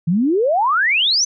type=exponential sweep; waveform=sine; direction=up; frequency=155.56 to 6272 Hz; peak=-13 dBFS; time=0.07-1.25 s; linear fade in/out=10 ms; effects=none